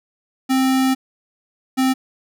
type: tone pair in turn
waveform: square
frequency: 262.7 / 261.5 Hz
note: C4 / C4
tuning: +7 / -1 cents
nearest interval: unison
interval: 8 cents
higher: first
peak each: -15 dBFS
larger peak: neither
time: 0.49-0.95 / 1.77-1.94 s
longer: first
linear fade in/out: 20 ms
effects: none